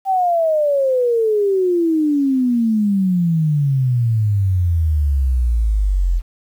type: exponential sweep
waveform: sine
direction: down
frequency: 784 to 41.67 Hz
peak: -13 dBFS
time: 0.05-6.22 s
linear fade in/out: 50 ms
effects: 8-bit